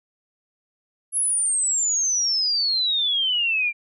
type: exponential sweep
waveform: sine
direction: down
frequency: 10890 to 2349 Hz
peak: -19 dBFS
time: 1.12-3.73 s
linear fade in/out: 50 ms
effects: none